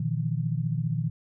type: tone cluster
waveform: sine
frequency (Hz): 119.9 / 154.3 / 169.4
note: A#2 / D#3 / E3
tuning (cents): +49 / -14 / +48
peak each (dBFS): -29 / -28 / -32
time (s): 0-1.1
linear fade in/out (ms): 5
effects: none